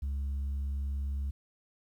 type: tone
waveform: sine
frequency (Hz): 69.3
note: C#2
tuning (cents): 0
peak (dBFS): -28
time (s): 0.02-1.31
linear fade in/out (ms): 10
effects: tanh soft clip ceiling -30 dBFS + 11-bit